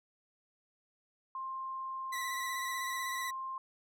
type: tone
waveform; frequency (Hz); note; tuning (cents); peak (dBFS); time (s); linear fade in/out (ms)
sine; 1056; C6; +16; -37; 1.35-3.58; 2
type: tone with vibrato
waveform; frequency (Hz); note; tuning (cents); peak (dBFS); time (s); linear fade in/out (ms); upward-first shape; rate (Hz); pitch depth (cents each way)
sawtooth; 1967; B6; -7; -34; 2.12-3.31; 10; square; 16; 24
effects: none